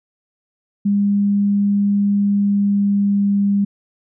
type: tone with pitch glide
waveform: sine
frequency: 202.1 to 200.7 Hz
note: G#3 to G3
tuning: -47 to +41 cents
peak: -13 dBFS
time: 0.85-3.65 s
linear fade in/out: 10 ms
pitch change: -12 cents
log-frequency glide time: 2.2-3.49 s
effects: none